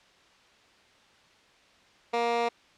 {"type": "tone with high-pass filter", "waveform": "15% pulse", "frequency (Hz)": 235.2, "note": "A#3", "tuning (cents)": 16, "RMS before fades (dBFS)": -27, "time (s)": [2.13, 2.49], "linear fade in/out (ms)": 10, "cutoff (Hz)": 480, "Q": 1.1, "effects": ["white hiss -59 dBFS RMS until 2.77 s", "low-pass 4000 Hz 12 dB/octave"]}